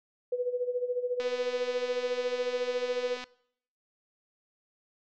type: tone with tremolo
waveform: sine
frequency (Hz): 493.9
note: B4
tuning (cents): 0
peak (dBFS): -25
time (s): 0.32-3.17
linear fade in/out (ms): 5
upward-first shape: sine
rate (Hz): 14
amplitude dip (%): 70
type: click train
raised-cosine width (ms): 0.2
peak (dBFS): -23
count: 511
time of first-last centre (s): 1.2-3.24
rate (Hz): 250
effects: noise-tail reverb RT60 0.7 s tail -23 dB re dry + low-pass 5000 Hz 12 dB/octave